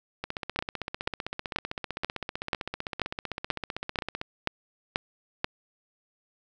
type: two click trains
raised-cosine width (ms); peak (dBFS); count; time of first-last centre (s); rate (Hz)
0.3; -9 / -16; 11 / 63; 0.59-5.444 / 0.24-4.214; 2.06 / 15.6
effects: none